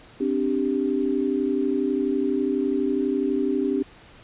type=chord; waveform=sine; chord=C suspended second; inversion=none; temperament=equal; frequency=261.6 / 293.7 / 392 Hz; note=C4 / D4 / G4; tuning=0 / 0 / 0 cents; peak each=-25 dBFS; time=0.2-3.83 s; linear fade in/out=10 ms; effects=pink hiss -49 dBFS RMS until 4.23 s + resampled to 8000 Hz